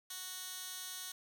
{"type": "tone with high-pass filter", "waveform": "15% pulse", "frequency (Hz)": 370, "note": "F#4", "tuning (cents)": 0, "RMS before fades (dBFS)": -45, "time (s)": [0.1, 1.12], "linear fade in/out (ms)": 5, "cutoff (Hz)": 3600, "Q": 0.59, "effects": []}